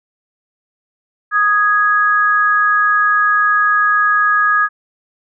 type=tone pair together; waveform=sine; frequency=1244.5 / 1662.7 Hz; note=D#6 / G#6; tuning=0 / +2 cents; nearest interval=perfect fourth; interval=502 cents; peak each=-13 dBFS; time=1.31-4.69 s; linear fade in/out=50 ms; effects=none